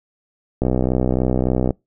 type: click train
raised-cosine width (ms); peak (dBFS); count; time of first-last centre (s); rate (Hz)
2; -5; 70; 0.62-1.707; 63.5
effects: noise-tail reverb RT60 0.2 s tail -25 dB re dry

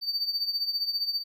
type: tone with tremolo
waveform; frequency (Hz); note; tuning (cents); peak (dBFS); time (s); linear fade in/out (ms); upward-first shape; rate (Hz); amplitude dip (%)
triangle; 4598; D8; -37; -22; 0.01-1.24; 50; triangle; 15; 80
effects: none

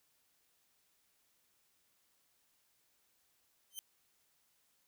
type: tone with exponential growth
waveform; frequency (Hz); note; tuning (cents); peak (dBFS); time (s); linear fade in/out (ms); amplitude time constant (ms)
10% pulse; 3100; G7; -20; -30; 3.7-3.79; 0; 19
effects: white hiss -75 dBFS RMS until 4.87 s

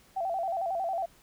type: tone with vibrato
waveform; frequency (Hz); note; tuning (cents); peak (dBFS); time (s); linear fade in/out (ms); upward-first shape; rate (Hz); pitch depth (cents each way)
sine; 721; F#5; -45; -28; 0.16-1.06; 10; square; 11; 110
effects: pink hiss -60 dBFS RMS until 1.22 s

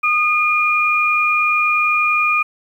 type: tone pair together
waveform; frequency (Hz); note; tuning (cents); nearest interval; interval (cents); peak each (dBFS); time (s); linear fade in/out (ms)
sine; 1230.9 / 2421; D#6 / D#7; -19 / -48; octave; 1171; -17 / -15; 0.03-2.43; 10
effects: 8-bit

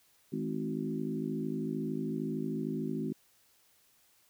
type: harmonic tone with a mistuned harmonic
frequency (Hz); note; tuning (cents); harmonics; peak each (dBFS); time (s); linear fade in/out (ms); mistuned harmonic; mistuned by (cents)
53.2; G#1; +42; 3 / 4 / 5 / 6 / 7; -39 / -37 / -37 / -41 / -40; 0.32-3.13; 10; 5; -28
effects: white hiss -67 dBFS RMS until 4.29 s

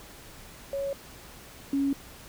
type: tone pair in turn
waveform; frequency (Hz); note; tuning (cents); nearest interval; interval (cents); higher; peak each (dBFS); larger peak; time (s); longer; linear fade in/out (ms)
sine; 554.4 / 277.2; C#5 / C#4; 0 / 0; octave; 1200; first; -28 / -23; second; 0.73-0.93 / 1.73-1.93; neither; 2
effects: added 60 Hz sine -58 dBFS peak until 2.28 s + pink hiss -48 dBFS RMS until 2.28 s

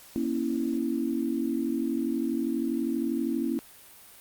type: chord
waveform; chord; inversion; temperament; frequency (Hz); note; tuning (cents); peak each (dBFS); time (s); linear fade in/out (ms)
sine; A# diminished; none; equal with one note detuned; 237 / 277.2 / 329.6; A#3 / C#4 / E4; +29 / 0 / 0; -30; 0.16-3.59; 0
effects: white hiss -51 dBFS RMS until 4.2 s + Opus 48 kbps

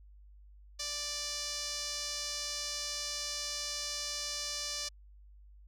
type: tone with band-pass filter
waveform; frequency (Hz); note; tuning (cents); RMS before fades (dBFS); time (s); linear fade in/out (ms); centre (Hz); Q
sawtooth; 587.3; D5; 0; -38; 0.79-4.89; 10; 5400; 2.9
effects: added 50 Hz sine -53 dBFS peak until 5.67 s

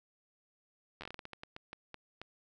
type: slowing click train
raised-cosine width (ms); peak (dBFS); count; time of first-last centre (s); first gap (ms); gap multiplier
0.3; -28; 15; 1.01-2.216; 11; 1.28
effects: none

